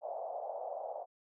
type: band-pass noise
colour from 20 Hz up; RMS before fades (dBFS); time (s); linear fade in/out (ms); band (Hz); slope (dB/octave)
white; -41; 0.01-1.06; 50; 560 to 740; 48
effects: none